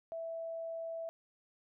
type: tone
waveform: sine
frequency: 659 Hz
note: E5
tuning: 1 cent flat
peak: -38 dBFS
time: 0.12-1.09 s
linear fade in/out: 0 ms
effects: none